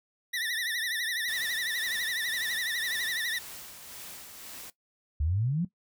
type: tone with vibrato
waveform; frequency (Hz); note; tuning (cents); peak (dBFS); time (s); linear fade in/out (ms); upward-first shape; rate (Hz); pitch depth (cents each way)
25% pulse; 1864.7; A#6; 0; -26; 0.33-3.39; 10; triangle; 12; 140
type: noise with tremolo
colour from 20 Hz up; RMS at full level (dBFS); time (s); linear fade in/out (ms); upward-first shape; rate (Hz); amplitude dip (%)
white; -43; 1.28-4.7; 2; sine; 1.9; 40
type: exponential sweep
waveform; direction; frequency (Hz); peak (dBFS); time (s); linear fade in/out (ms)
sine; up; 69.5 to 186.3; -25; 5.2-5.65; 5
effects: noise-tail reverb RT60 0.1 s tail -17 dB re dry